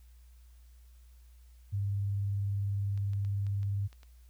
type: tone with vibrato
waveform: sine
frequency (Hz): 100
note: G2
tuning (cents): +35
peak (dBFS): -29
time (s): 1.72-3.88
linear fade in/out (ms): 20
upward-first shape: sine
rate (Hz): 20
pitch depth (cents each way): 38
type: clicks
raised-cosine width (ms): 0.2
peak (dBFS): -38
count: 7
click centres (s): 2.976 / 3.134 / 3.249 / 3.467 / 3.631 / 3.929 / 4.032
effects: added 60 Hz sine -53 dBFS peak until 4.29 s + white hiss -70 dBFS RMS until 4.29 s